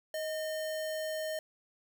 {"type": "tone with sample-and-hold", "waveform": "sine", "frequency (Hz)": 627, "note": "D#5", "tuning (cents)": 13, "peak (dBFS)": -33, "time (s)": [0.14, 1.39], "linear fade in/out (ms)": 2, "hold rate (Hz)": 2450, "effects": []}